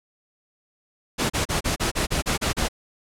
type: noise bursts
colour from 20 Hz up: pink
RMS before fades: -23 dBFS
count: 10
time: 1.18-2.686 s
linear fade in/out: 20 ms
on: 120 ms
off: 34 ms
effects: low-pass 10000 Hz 12 dB/octave